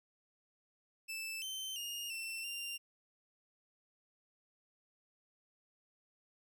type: tone with pitch steps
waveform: sawtooth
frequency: 2639 / 3090 / 2839 / 2687 / 2785 Hz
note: E7 / G7 / F7 / E7 / F7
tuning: +1 / -26 / +28 / +33 / -5 cents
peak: -37 dBFS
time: 1.08-2.78 s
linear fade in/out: 20 ms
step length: 340 ms
effects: none